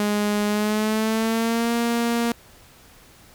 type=tone with pitch glide; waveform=sawtooth; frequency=207.7 to 234.5 Hz; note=G#3 to A#3; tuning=0 to +11 cents; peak=-16 dBFS; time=0-2.32 s; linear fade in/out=2 ms; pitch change=+211 cents; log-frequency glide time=0.47-1.73 s; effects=pink hiss -50 dBFS RMS until 3.34 s